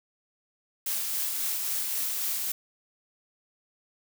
blue noise with tremolo, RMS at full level -29 dBFS, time 0.86-2.52 s, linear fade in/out 5 ms, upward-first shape sine, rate 3.7 Hz, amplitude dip 25%, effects none

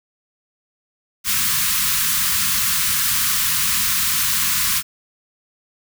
white band-stop noise, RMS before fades -19 dBFS, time 1.24-4.83 s, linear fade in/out 50 ms, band 230 to 990 Hz, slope 96 dB/octave, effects none

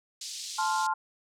pink band-pass noise, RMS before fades -39 dBFS, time 0.21-0.87 s, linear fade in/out 5 ms, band 3700 to 7900 Hz, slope 24 dB/octave
sine chord, F major, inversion first, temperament just, 873.1 / 1047.7 / 1396.9 Hz, A5 / C6 / F6, -14 / +2 / 0 cents, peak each -28 / -30 / -33 dBFS, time 0.58-0.94 s, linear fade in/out 10 ms
effects none

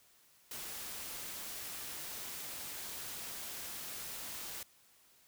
white noise, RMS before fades -44 dBFS, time 0.51-4.63 s, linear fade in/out 2 ms, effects white hiss -66 dBFS RMS until 5.27 s

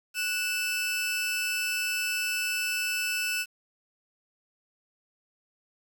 sawtooth tone pair together, 1480 / 2637 Hz, F#6 / E7, 0 / 0 cents, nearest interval minor seventh, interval 1000 cents, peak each -30 / -25 dBFS, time 0.14-3.46 s, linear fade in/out 50 ms, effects 9-bit

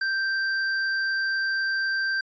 sine tone with hard clipping, 1568 Hz, G6, in tune, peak -25 dBFS, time 0.01-2.21 s, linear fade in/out 5 ms, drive 11 dB, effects resampled to 16000 Hz

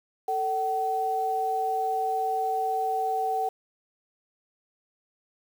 sine tone pair together, 443.9 / 760.4 Hz, A4 / F#5, +15 / +47 cents, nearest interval major sixth, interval 932 cents, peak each -31 / -25 dBFS, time 0.28-3.49 s, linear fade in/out 5 ms, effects 8-bit

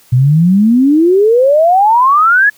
sine exponential sweep, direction up, 120 to 1728 Hz, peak -5 dBFS, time 0.12-2.5 s, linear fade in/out 10 ms, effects white hiss -46 dBFS RMS until 2.57 s

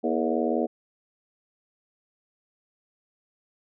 harmonic tone with a mistuned harmonic, 80 Hz, D#2, 49 cents sharp, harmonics 3 / 4 / 5 / 6 / 7 / 8 / 9, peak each -28 / -29 / -30 / -31 / -31 / -32 / -33 dBFS, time 0.03-0.67 s, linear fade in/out 20 ms, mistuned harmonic 5, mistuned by +64 cents, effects none

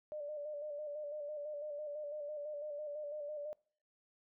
sine tone with vibrato, 593 Hz, D5, 17 cents sharp, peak -40 dBFS, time 0.12-3.53 s, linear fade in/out 0 ms, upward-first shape square, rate 6 Hz, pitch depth 38 cents each way, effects noise-tail reverb RT60 0.5 s tail -25 dB re dry

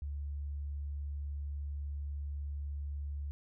sine tone, 71.8 Hz, D2, 39 cents flat, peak -36 dBFS, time 0.02-3.31 s, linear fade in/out 0 ms, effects none

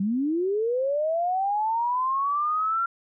sine linear sweep, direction up, 185 to 1374 Hz, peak -22 dBFS, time 0-2.86 s, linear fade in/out 5 ms, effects none

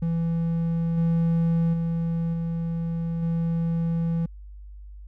triangle tone with level steps, 166.5 Hz, E3, 18 cents sharp, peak -20 / -17 / -21 / -23 / -20 dBFS, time 0.02-4.26 s, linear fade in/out 5 ms, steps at 0.97 / 1.73 / 2.33 / 3.22 s, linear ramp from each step 10 ms, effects added 50 Hz sine -39 dBFS peak until 5.07 s

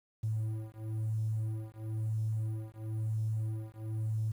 triangle beating tone pair, 109.1 / 110.1 Hz, A2 / A2, -14 / +2 cents, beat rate 1 Hz, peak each -32 / -32 dBFS, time 0.23-4.32 s, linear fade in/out 10 ms, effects tanh soft clip ceiling -27 dBFS + 10-bit

